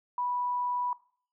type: tone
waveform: sine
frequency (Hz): 983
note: B5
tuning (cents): -8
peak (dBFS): -28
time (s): 0.18-0.93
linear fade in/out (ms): 2
effects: noise-tail reverb RT60 0.5 s tail -19 dB re dry